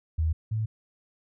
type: tone pair in turn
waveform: sine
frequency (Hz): 79.7 / 109.66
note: D#2 / A2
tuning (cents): +42 / -5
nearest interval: tritone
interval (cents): 553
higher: second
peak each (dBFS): -22 / -25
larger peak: first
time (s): 0.18-0.33 / 0.51-0.66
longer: neither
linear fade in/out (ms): 10
effects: none